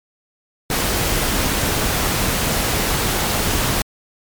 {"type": "noise", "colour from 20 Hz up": "pink", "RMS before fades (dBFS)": -19, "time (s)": [0.7, 3.82], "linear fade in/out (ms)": 2, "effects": ["MP3 96 kbps"]}